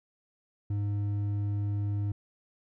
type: tone with hard clipping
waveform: sine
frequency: 102.2 Hz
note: G#2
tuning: 27 cents flat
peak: -29 dBFS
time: 0.7-2.12 s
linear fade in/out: 5 ms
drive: 5 dB
effects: none